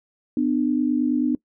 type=tone pair together; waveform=sine; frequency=250 / 299.3 Hz; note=B3 / D4; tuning=+21 / +33 cents; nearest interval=minor third; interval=312 cents; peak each=-21 dBFS; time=0.37-1.35 s; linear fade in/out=2 ms; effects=noise-tail reverb RT60 0.1 s tail -22 dB re dry